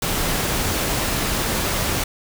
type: noise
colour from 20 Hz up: pink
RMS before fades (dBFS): -22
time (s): 0.02-2.04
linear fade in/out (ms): 5
effects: none